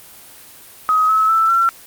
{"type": "tone with pitch steps", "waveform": "sine", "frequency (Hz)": [1264, 1293.5, 1323.8, 1354.7], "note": ["D#6", "E6", "E6", "E6"], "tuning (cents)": [27, -33, 7, 47], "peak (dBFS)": -11, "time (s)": [0.89, 1.69], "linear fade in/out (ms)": 0, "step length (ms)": 200, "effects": ["white hiss -41 dBFS RMS until 1.86 s", "Opus 24 kbps"]}